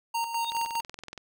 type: tone with tremolo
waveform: square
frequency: 925 Hz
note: A#5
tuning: 14 cents flat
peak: -27 dBFS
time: 0.14-0.81 s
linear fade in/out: 10 ms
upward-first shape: square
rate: 4.9 Hz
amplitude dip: 55%
type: tone with exponential growth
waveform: sine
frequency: 3708 Hz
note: A#7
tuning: 10 cents flat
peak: -25 dBFS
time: 0.38-0.5 s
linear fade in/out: 1 ms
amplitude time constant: 24 ms
type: click train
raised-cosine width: 0.2 ms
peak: -23 dBFS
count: 15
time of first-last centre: 0.52-1.177 s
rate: 21.3 Hz
effects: none